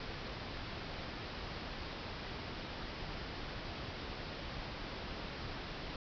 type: low-pass noise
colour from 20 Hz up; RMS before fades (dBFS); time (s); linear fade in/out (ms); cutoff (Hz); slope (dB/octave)
pink; -44; 0-5.96; 2; 5300; 96
effects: none